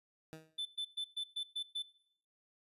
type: tone with exponential decay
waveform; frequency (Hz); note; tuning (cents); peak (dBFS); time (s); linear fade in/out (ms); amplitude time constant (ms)
15% pulse; 158.5; D#3; +32; -38; 0.33-0.58; 0; 53
type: tone bursts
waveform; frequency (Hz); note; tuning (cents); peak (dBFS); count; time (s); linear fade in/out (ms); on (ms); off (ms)
triangle; 3520; A7; 0; -34; 7; 0.58-1.825; 10; 75; 120
effects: noise-tail reverb RT60 0.7 s tail -19 dB re dry + resampled to 32000 Hz